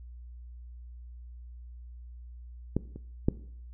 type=clicks; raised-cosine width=3 ms; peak=-13 / -28 / -10 dBFS; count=3; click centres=2.766 / 2.96 / 3.285 s; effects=noise-tail reverb RT60 0.6 s tail -18 dB re dry + added 60 Hz sine -43 dBFS peak until 3.73 s